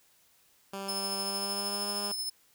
10% pulse tone with pitch glide, 196 to 202.7 Hz, G3 to G#3, 0 to -42 cents, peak -28 dBFS, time 0.73-2.12 s, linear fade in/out 5 ms, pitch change +58 cents, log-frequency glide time 1.2-1.89 s
sawtooth tone with tremolo, 5230 Hz, E8, 15 cents flat, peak -28 dBFS, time 0.88-2.3 s, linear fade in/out 10 ms, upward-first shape triangle, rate 13 Hz, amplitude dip 45%
effects white hiss -65 dBFS RMS until 2.54 s

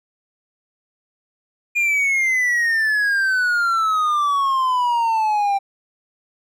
triangle exponential sweep, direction down, 2430 to 784 Hz, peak -14 dBFS, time 1.75-5.59 s, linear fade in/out 20 ms, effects none

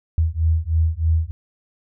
sine beating tone pair, 79.4 / 82.6 Hz, D#2 / E2, +36 / +4 cents, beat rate 3.2 Hz, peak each -19 dBFS, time 0.18-1.31 s, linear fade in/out 0 ms, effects none

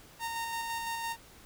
sawtooth tone with tremolo, 921 Hz, A#5, 21 cents flat, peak -29 dBFS, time 0.19-1.17 s, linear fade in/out 50 ms, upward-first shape square, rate 5.9 Hz, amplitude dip 25%, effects pink hiss -55 dBFS RMS until 1.45 s

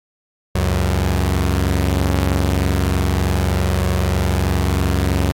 sawtooth tone pair together, 69.3 / 92.5 Hz, C#2 / F#2, 0 / 0 cents, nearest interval perfect fourth, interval 500 cents, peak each -14 dBFS, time 0.55-5.32 s, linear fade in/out 5 ms, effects AAC 64 kbps

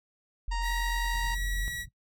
sine tone, 43.65 Hz, F1, in tune, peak -29 dBFS, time 0.48-1.68 s, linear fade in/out 0 ms
harmonic tone, 932.3 Hz, A#5, in tune, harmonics 1 / 2 / 3 / 4 / 5 / 6 / 7 / 8 / 9, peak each -34 / -41 / -44 / -49 / -44 / -54 / -55 / -51 / -57 dBFS, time 0.51-1.35 s, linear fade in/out 10 ms
sawtooth tone with pitch glide, 1914 to 1926.2 Hz, A#6 to B6, +45 to -44 cents, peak -31 dBFS, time 0.61-1.86 s, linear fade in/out 50 ms, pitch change +11 cents, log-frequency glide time 0.9-1.66 s
pink low-pass noise, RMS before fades -45 dBFS, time 1.13-1.89 s, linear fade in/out 10 ms, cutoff 140 Hz, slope 24 dB/octave
effects noise-tail reverb RT60 0.1 s tail -18 dB re dry

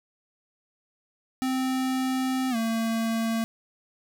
square tone with pitch glide, 260 to 226.3 Hz, C4 to A3, -11 to +49 cents, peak -25 dBFS, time 1.42-3.44 s, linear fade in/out 0 ms, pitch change -240 cents, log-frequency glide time 2.5-2.56 s, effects none

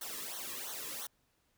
white noise with flanger, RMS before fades -42 dBFS, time 0.01-1.07 s, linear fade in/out 5 ms, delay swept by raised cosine 0.4 to 1.4 ms, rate 2.9 Hz, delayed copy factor -0.95, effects pink hiss -75 dBFS RMS until 1.57 s

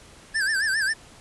square tone with vibrato, 1661.2 Hz, G#6, in tune, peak -22 dBFS, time 0.34-0.94 s, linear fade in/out 20 ms, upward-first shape sine, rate 7.4 Hz, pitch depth 140 cents each way, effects pink hiss -49 dBFS RMS until 1.2 s + resampled to 24000 Hz

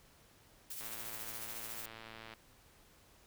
blue noise with tremolo, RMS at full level -43 dBFS, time 0.7-1.86 s, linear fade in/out 5 ms, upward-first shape triangle, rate 14 Hz, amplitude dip 45%
click train, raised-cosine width 0.3 ms, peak -33 dBFS, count 172, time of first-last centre 0.81-2.337 s, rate 112 Hz
effects pink hiss -64 dBFS RMS until 3.26 s

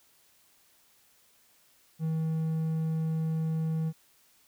triangle tone, 160 Hz, D#3, 49 cents sharp, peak -25 dBFS, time 1.99-3.93 s, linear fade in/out 50 ms, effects white hiss -64 dBFS RMS until 4.47 s

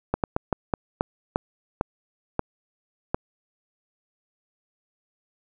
slowing click train, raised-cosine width 1 ms, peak -8 dBFS, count 10, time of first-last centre 0.14-3.145 s, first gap 98 ms, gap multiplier 1.29, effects none

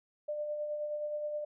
sine tone with tremolo, 597 Hz, D5, 28 cents sharp, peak -32 dBFS, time 0.28-1.45 s, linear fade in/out 10 ms, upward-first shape sine, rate 9.5 Hz, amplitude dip 35%, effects none

